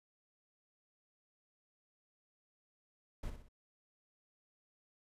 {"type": "noise with echo", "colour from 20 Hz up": "brown", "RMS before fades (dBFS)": -40, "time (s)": [3.23, 3.3], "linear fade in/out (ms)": 5, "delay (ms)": 62, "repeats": 3, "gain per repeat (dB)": -7, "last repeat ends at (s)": 3.486, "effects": ["resampled to 32000 Hz"]}